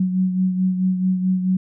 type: beating tone pair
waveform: sine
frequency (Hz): 185 / 189.6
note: F#3 / F#3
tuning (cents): 0 / +43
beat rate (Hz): 4.6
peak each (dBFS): -17 / -26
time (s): 0-1.57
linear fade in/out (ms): 5
effects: none